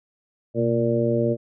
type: harmonic tone with a mistuned harmonic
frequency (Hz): 116.54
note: A#2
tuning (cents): 0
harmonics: 1 / 2 / 3 / 4 / 5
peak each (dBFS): -25 / -25 / -25 / -25 / -25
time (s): 0.54-1.37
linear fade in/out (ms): 50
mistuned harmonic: 1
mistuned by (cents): +85
effects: none